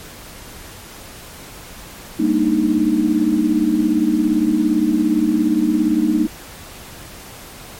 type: chord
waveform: sine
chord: Eb major seventh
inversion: first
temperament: equal with one note detuned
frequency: 200.8 / 233.1 / 293.7 / 311.1 Hz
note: G3 / Bb3 / D4 / Eb4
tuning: +42 / 0 / 0 / 0 cents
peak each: -22 / -19 / -21 / -16 dBFS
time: 2.19-6.27 s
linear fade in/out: 10 ms
effects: pink hiss -37 dBFS RMS until 7.79 s + MP3 64 kbps